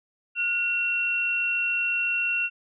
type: tone pair together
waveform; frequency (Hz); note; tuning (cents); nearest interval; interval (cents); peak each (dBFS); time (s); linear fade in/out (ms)
sine; 1443 / 2727; F#6 / F7; -44 / -42; major seventh; 1102; -32 / -23; 0.35-2.5; 50
effects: none